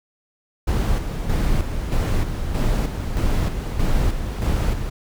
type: noise with tremolo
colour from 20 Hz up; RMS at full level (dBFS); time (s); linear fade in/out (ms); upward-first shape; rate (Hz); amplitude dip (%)
brown; -19; 0.67-4.9; 10; square; 1.6; 50
effects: none